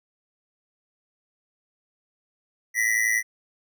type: ring-modulated tone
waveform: square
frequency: 1961 Hz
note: B6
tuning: 13 cents flat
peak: -18 dBFS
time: 2.74-3.23 s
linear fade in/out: 50 ms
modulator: 55.4 Hz
effects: none